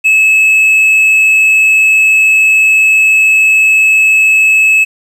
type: tone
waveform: triangle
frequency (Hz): 2593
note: E7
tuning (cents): -29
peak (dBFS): -3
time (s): 0.04-4.85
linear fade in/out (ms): 20
effects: resampled to 32000 Hz + 7-bit